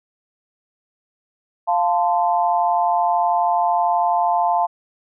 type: chord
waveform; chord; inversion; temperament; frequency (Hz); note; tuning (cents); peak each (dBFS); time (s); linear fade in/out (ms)
sine; F major; none; equal with one note detuned; 698.5 / 880 / 1032.7; F5 / A5 / C6; 0 / 0 / -23; -18 / -19 / -24; 1.67-4.67; 20
effects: none

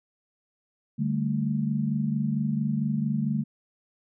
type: chord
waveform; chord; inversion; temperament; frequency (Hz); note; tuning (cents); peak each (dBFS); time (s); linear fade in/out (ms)
sine; D suspended fourth; none; just; 146.83 / 195.78 / 220.2; D3 / G3 / A3; 0 / -2 / +2; -28 / -30 / -27; 0.98-3.44; 20
effects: none

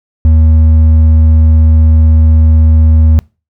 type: tone with hard clipping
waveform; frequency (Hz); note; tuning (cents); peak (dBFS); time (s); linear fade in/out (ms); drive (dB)
sine; 79; D#2; +27; -4; 0.25-3.19; 0; 4
effects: noise-tail reverb RT60 0.3 s tail -25 dB re dry

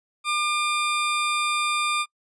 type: tone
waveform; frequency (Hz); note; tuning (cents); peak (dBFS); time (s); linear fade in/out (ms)
20% pulse; 1200; D6; +37; -17; 0.24-2.06; 50
effects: noise-tail reverb RT60 0.1 s tail -26 dB re dry + resampled to 22050 Hz

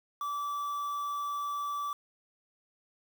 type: tone with quantisation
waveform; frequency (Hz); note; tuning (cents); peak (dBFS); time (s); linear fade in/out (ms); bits
triangle; 1158; D6; -25; -30; 0.21-1.93; 2; 8
effects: none

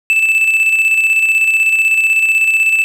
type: tone with tremolo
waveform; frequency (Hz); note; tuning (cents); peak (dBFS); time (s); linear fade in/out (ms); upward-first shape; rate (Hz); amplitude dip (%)
triangle; 2637; E7; 0; -6; 0.1-2.84; 0; square; 16; 40
effects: none

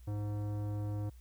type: tone with tanh clipping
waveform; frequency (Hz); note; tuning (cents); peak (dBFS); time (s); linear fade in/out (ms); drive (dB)
sine; 103.83; G#2; 0; -36; 0.07-1.1; 10; 16
effects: added 60 Hz sine -51 dBFS peak until 1.2 s + white hiss -69 dBFS RMS until 1.2 s

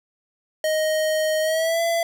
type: tone with pitch glide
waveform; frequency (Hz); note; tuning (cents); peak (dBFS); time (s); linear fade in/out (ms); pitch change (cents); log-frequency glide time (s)
square; 624 to 672.7; D#5 to E5; +5 to +35; -20; 0.64-2.03; 2; +130; 1.41-1.82
effects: none

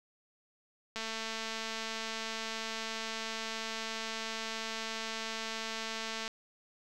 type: click train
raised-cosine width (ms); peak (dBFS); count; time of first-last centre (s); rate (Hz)
0.2; -21; 1187; 0.96-6.278; 223
effects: none

